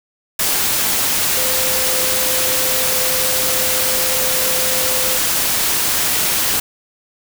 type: tone in noise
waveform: sine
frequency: 515 Hz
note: C5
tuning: 28 cents flat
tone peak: -25 dBFS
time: 1.37-5.18 s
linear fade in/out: 5 ms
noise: white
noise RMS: -17 dBFS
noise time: 0.39-6.6 s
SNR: -11 dB
effects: none